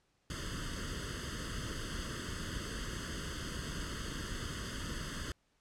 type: noise with comb filter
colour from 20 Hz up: pink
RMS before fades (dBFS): -40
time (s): 0.3-5.32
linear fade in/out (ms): 2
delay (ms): 0.63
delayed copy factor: +1
effects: pink hiss -75 dBFS RMS until 5.6 s + low-pass 8000 Hz 12 dB/octave